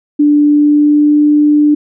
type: tone with pitch glide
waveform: sine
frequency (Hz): 294.1 to 296.8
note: D4 to D4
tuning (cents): +3 to +18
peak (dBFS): -5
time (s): 0.19-1.75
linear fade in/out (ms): 10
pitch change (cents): +15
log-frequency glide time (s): 0.45-1.2
effects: none